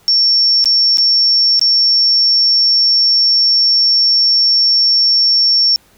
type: tone with dropouts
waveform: sine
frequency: 5460 Hz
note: F8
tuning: 40 cents flat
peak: -8 dBFS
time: 0.08-5.76 s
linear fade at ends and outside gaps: 0 ms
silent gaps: 0.642-0.657 / 0.972-0.983 / 1.594-1.614 s
effects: pink hiss -50 dBFS RMS until 5.97 s